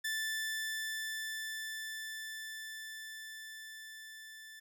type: tone with level ramp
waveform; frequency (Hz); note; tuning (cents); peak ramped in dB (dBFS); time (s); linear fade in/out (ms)
sawtooth; 1760; A6; 0; -30 to -46; 0.04-4.6; 10
effects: none

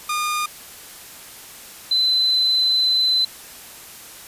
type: tone pair in turn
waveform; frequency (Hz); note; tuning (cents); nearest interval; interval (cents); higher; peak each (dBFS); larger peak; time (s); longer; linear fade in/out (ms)
sawtooth / sine; 1216 / 4038; D#6 / B7; -40 / +38; octave + major sixth; 2078; second; -17 / -15; second; 0.09-0.46 / 1.91-3.25; second; 5
effects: white hiss -40 dBFS RMS until 4.27 s + resampled to 32000 Hz

